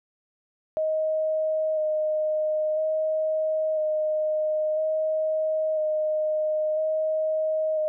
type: tone with vibrato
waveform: sine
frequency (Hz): 622.3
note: D#5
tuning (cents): 0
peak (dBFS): -22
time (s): 0.77-7.88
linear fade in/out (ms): 0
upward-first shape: square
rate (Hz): 0.5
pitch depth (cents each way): 13
effects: none